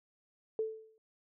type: tone with exponential decay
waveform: sine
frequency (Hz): 440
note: A4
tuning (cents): 0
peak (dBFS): -28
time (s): 0.59-0.98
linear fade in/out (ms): 1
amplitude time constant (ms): 84
effects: none